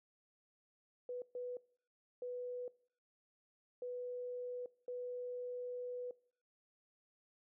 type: tone bursts at uneven times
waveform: sine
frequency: 493.9 Hz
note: B4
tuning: in tune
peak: -40 dBFS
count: 5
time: 1.09-1.22 / 1.35-1.57 / 2.22-2.68 / 3.82-4.66 / 4.88-6.11 s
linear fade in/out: 2 ms
effects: noise-tail reverb RT60 0.5 s tail -22 dB re dry